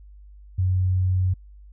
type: tone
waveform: sine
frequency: 92.5 Hz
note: F#2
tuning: in tune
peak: -18 dBFS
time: 0.58-1.34 s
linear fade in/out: 10 ms
effects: added 50 Hz sine -43 dBFS peak until 1.72 s